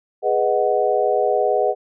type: chord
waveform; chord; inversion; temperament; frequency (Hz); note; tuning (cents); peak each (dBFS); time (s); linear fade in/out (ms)
sine; G# minor seventh; none; equal; 415.3 / 493.9 / 622.3 / 740; G#4 / B4 / D#5 / F#5; 0 / 0 / 0 / 0; -21; 0.22-1.75; 50
effects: none